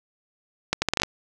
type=accelerating click train; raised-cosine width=0.2 ms; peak=-4 dBFS; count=8; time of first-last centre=0.73-1.034 s; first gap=90 ms; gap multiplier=0.74; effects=none